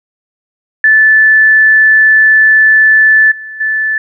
sine tone with level steps, 1748 Hz, A6, 12 cents flat, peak -3 / -23 / -10 dBFS, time 0.84-3.98 s, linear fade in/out 2 ms, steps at 3.31 / 3.6 s, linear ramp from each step 10 ms, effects none

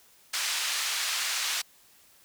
white band-pass noise, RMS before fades -30 dBFS, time 0.33-1.62 s, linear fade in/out 10 ms, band 1300 to 6000 Hz, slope 12 dB/octave, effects white hiss -59 dBFS RMS until 2.24 s

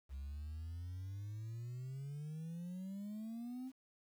sine exponential sweep, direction up, 65.8 to 264.5 Hz, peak -40 dBFS, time 0.09-3.72 s, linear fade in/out 50 ms, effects tanh soft clip ceiling -42 dBFS + 11-bit

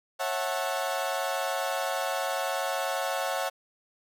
30% pulse chord, F# minor seventh, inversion second, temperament equal with one note detuned, 547.4 / 659.3 / 740 / 880 Hz, C#5 / E5 / F#5 / A5, -22 / 0 / 0 / 0 cents, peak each -30 / -31 / -30 / -34 dBFS, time 0.19-3.5 s, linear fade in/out 20 ms, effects none

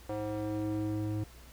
square tone with band-pass filter sweep, 106 Hz, G#2, 36 cents sharp, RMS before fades -34 dBFS, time 0.09-1.24 s, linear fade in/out 5 ms, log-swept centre 550 to 210 Hz, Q 1.9, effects added 60 Hz sine -52 dBFS peak until 1.52 s + pink hiss -56 dBFS RMS until 1.52 s

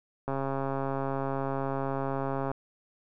click train, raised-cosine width 1 ms, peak -18 dBFS, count 305, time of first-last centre 0.28-2.515 s, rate 136 Hz, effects none

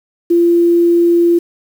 sine tone with quantisation, 342.8 Hz, F4, 32 cents flat, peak -7 dBFS, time 0.3-1.39 s, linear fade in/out 10 ms, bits 6, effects none

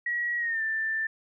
sine tone with pitch glide, 1914 to 1775.5 Hz, A#6 to A6, +45 to +15 cents, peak -26 dBFS, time 0.06-1.07 s, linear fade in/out 5 ms, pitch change -130 cents, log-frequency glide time 0.38-0.62 s, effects none

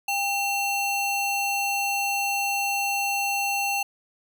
square ring-modulated tone, 1760 Hz, A6, in tune, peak -21 dBFS, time 0.08-3.83 s, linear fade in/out 5 ms, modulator 960 Hz, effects none

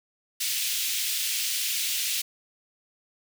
pink high-pass noise, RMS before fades -28 dBFS, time 0.4-2.22 s, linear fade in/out 10 ms, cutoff 2600 Hz, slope 24 dB/octave, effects none

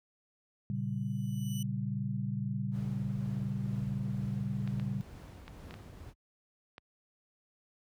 sine chord, G diminished, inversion first, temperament equal, 116.54 / 138.59 / 196 Hz, Bb2 / Db3 / G3, 0 / 0 / 0 cents, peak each -36 dBFS, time 0.7-5.01 s, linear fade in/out 0 ms
15% pulse tone with exponential growth, 2973 Hz, F#7, 8 cents sharp, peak -34 dBFS, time 0.75-1.63 s, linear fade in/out 5 ms, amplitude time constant 190 ms
brown noise with tremolo, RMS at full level -44 dBFS, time 2.71-6.14 s, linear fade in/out 50 ms, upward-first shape triangle, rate 2.1 Hz, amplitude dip 30%
clicks, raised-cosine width 0.3 ms, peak -30 dBFS, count 6, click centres 4.676 / 4.798 / 5.48 / 5.709 / 5.741 / 6.781 s
effects high-pass 60 Hz 12 dB/octave

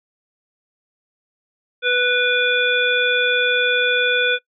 harmonic tone with a mistuned harmonic, 493.9 Hz, B4, in tune, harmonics 1 / 3 / 5 / 7, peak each -21 / -18 / -21 / -22 dBFS, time 1.82-4.39 s, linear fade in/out 50 ms, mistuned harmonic 5, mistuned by -24 cents, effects noise-tail reverb RT60 0.1 s tail -21 dB re dry

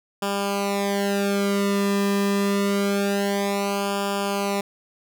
sawtooth tone with flanger, 200 Hz, G3, 35 cents sharp, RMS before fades -23 dBFS, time 0.22-4.61 s, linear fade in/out 5 ms, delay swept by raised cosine 0.49 to 1.38 ms, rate 0.26 Hz, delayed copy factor -0.95, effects none

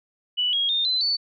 sine tone with pitch steps, 2960 / 3284 / 3644 / 4043 / 4487 Hz, F#7 / G#7 / A#7 / B7 / C#8, 0 / -20 / -40 / +40 / +20 cents, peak -20 dBFS, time 0.37-1.17 s, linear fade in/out 20 ms, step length 160 ms, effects none

